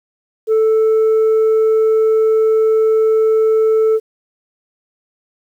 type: tone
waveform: sine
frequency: 440 Hz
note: A4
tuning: in tune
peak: -7 dBFS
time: 0.47-4 s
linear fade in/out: 50 ms
effects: tanh soft clip ceiling -9 dBFS + 8-bit